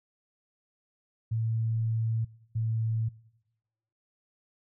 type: tone pair in turn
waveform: sine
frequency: 112.7 / 112.11 Hz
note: A2 / A2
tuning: +42 / +33 cents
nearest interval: unison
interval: 9 cents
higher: first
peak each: -26 dBFS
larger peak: neither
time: 1.31-2.25 / 2.55-3.09 s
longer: first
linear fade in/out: 10 ms
effects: noise-tail reverb RT60 1.0 s tail -23 dB re dry